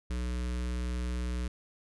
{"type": "tone with notch filter", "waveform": "square", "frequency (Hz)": 61, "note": "B1", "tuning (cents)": -21, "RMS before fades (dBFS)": -33, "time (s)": [0.1, 1.48], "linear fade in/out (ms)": 5, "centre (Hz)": 760, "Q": 1.5, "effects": ["resampled to 24000 Hz"]}